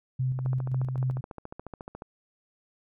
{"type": "tone with tremolo", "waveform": "sine", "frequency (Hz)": 129.1, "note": "C3", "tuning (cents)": -23, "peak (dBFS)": -24, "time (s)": [0.19, 1.21], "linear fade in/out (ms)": 10, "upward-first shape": "square", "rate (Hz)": 3.8, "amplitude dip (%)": 40}
{"type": "click train", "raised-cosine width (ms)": 1, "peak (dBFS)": -25, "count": 24, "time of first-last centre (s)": [0.39, 2.021], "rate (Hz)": 14.1}
{"effects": []}